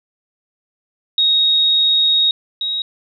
sine tone pair in turn, 3758 / 3797 Hz, A#7 / A#7, +13 / +31 cents, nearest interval unison, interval 18 cents, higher second, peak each -11 / -18 dBFS, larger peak first, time 1.18-2.31 / 2.61-2.82 s, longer first, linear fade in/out 2 ms, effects none

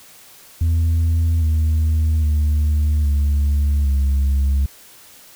sine tone with pitch steps, 82.41 / 78.73 / 75.22 / 71.87 / 68.66 Hz, E2 / D#2 / D2 / D2 / C#2, 0 / +21 / +42 / -37 / -16 cents, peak -11 dBFS, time 0.61-4.66 s, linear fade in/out 5 ms, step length 810 ms, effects tanh soft clip ceiling -13 dBFS + white hiss -45 dBFS RMS until 5.35 s

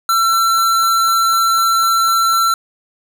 square tone, 1348 Hz, E6, 38 cents sharp, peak -12 dBFS, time 0.09-2.54 s, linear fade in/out 2 ms, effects none

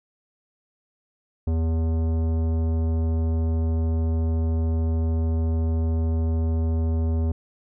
sine tone with tanh clipping, 81.2 Hz, E2, 26 cents flat, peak -22 dBFS, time 1.47-7.32 s, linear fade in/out 5 ms, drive 15 dB, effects none

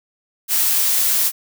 blue noise, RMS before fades -17 dBFS, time 0.48-1.32 s, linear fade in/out 50 ms, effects none

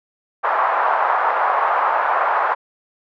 white band-pass noise, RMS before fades -18 dBFS, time 0.43-2.55 s, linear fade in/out 20 ms, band 700 to 1200 Hz, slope 24 dB/octave, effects none

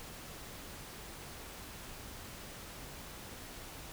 silence, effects pink hiss -48 dBFS RMS until 3.92 s

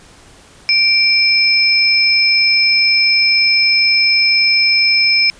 sine tone pair together, 2349 / 5183 Hz, D7 / E8, 0 / -30 cents, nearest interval octave + major second, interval 1370 cents, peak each -12 dBFS, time 0.69-5.3 s, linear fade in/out 0 ms, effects pink hiss -43 dBFS RMS until 5.39 s + resampled to 22050 Hz

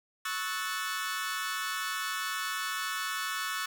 sawtooth chord, F# minor seventh, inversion second, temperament equal with one note detuned, 1108.7 / 1301.9 / 1480 / 1760 Hz, C#6 / E6 / F#6 / A6, 0 / -22 / 0 / 0 cents, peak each -34 dBFS, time 0.25-3.66 s, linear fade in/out 5 ms, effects none

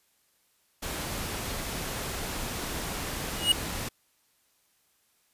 pink noise, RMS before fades -34 dBFS, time 0.82-3.89 s, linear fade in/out 10 ms
square tone with exponential growth, 2890 Hz, F#7, 41 cents flat, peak -16 dBFS, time 3.34-3.52 s, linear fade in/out 5 ms, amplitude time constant 38 ms
effects white hiss -69 dBFS RMS until 5.33 s + resampled to 32000 Hz

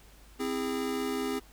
square chord, C augmented, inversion none, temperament just, 261.6 / 327 / 408.8 Hz, C4 / E4 / G#4, 0 / -14 / -27 cents, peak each -34 / -39 / -34 dBFS, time 0.39-1.4 s, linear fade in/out 20 ms, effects added 50 Hz sine -54 dBFS peak until 1.52 s + pink hiss -58 dBFS RMS until 1.52 s

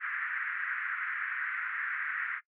pink band-pass noise, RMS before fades -35 dBFS, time 0-2.41 s, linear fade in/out 50 ms, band 1400 to 2000 Hz, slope 48 dB/octave, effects noise-tail reverb RT60 0.1 s tail -20 dB re dry

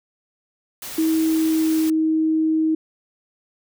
white noise, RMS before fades -33 dBFS, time 0.82-1.9 s, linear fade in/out 2 ms
sine tone with pitch glide, 320 to 316.7 Hz, D#4 to D#4, +49 to +31 cents, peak -16 dBFS, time 0.98-2.75 s, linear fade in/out 5 ms, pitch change -18 cents, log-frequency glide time 1.28-1.89 s
effects none

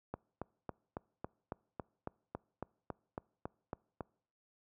click train, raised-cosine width 1 ms, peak -25 dBFS, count 15, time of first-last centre 0.14-4.007 s, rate 3.62 Hz, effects noise-tail reverb RT60 0.6 s tail -26 dB re dry + high-pass 60 Hz 12 dB/octave

